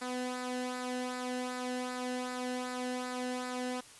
sawtooth tone with flanger, 250.9 Hz, B3, 28 cents sharp, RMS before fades -37 dBFS, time 0.01-3.81 s, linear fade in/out 10 ms, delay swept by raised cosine 0.32 to 0.88 ms, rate 2.6 Hz, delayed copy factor -0.6, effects white hiss -54 dBFS RMS until 3.99 s + resampled to 24000 Hz

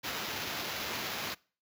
white noise with sample-and-hold, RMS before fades -37 dBFS, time 0.03-1.35 s, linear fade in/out 20 ms, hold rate 8820 Hz, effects noise-tail reverb RT60 0.4 s tail -24 dB re dry + high-pass 80 Hz 12 dB/octave

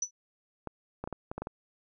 sine tone with exponential decay, 5950 Hz, F#8, 9 cents sharp, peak -25 dBFS, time 0.02-0.11 s, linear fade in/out 5 ms, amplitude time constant 18 ms
clicks, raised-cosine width 1 ms, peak -22 dBFS, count 8, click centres 0.673 / 1.04 / 1.075 / 1.127 / 1.315 / 1.38 / 1.42 / 1.471 s
effects none

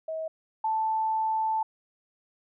sine tone pair in turn, 639 / 879.9 Hz, D#5 / A5, +46 / 0 cents, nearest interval tritone, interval 554 cents, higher second, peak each -30 / -24 dBFS, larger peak second, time 0.08-0.28 / 0.64-1.63 s, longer second, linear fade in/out 5 ms, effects none

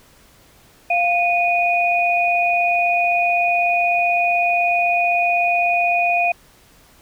sine tone pair together, 698.5 / 2471 Hz, F5 / D#7, 0 / -13 cents, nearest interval octave + minor seventh, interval 2187 cents, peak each -17 / -18 dBFS, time 0.9-6.32 s, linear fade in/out 5 ms, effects pink hiss -51 dBFS RMS until 7.01 s

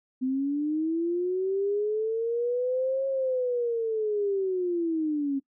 sine linear two-way sweep, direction up then down, 254.5 to 543 to 269.7 Hz, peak -24 dBFS, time 0.21-5.4 s, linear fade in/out 20 ms, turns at 3.07 s, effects noise-tail reverb RT60 0.1 s tail -20 dB re dry

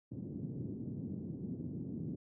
pink band-pass noise, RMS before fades -42 dBFS, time 0.11-2.16 s, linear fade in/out 10 ms, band 120 to 300 Hz, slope 24 dB/octave, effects none

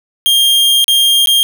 45% pulse tone with dropouts, 3214 Hz, G7, 43 cents sharp, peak -7 dBFS, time 0.26-1.43 s, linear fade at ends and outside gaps 0 ms, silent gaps 0.843-0.881 / 1.259-1.272 s, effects none

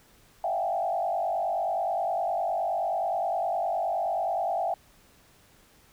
sine tone with frequency modulation, 724 Hz, F#5, 38 cents flat, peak -25 dBFS, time 0.44-4.74 s, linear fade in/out 2 ms, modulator 49.6 Hz, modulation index 1.7, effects pink hiss -59 dBFS RMS until 5.92 s

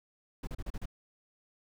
brown noise bursts, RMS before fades -37 dBFS, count 6, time 0.43-0.857 s, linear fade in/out 5 ms, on 42 ms, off 35 ms, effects none

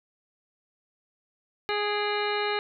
harmonic tone with a mistuned harmonic, 415.1 Hz, G#4, 1 cent flat, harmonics 1 / 2 / 3 / 4 / 5 / 6 / 7 / 9 / 10, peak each -29 / -32 / -34 / -35 / -36 / -37 / -37 / -39 / -39 dBFS, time 1.69-2.59 s, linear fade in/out 0 ms, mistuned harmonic 6, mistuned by -75 cents, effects none

